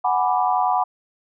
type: chord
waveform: sine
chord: G# half-diminished seventh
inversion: third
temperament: equal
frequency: 740 / 830.6 / 987.8 / 1174.7 Hz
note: F#5 / G#5 / B5 / D6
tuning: 0 / 0 / 0 / 0 cents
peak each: -20 / -24 / -22 / -26 dBFS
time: 0.04-0.84 s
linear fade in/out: 10 ms
effects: none